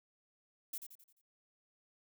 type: noise with echo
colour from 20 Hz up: violet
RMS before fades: -41 dBFS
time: 0.73-0.78 s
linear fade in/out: 5 ms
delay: 87 ms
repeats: 5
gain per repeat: -7 dB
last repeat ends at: 1.215 s
effects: none